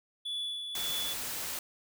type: tone with tremolo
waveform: triangle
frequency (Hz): 3437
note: A7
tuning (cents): -41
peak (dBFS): -31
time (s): 0.25-1.14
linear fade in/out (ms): 10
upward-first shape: sine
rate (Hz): 1.8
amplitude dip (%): 40
type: noise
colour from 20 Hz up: white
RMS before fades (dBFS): -37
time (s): 0.75-1.59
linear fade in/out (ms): 2
effects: none